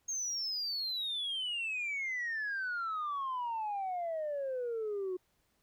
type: exponential sweep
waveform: sine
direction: down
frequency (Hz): 6520 to 360.2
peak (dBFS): -32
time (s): 0.08-5.17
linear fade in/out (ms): 10
effects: tanh soft clip ceiling -31 dBFS + pink hiss -75 dBFS RMS until 5.62 s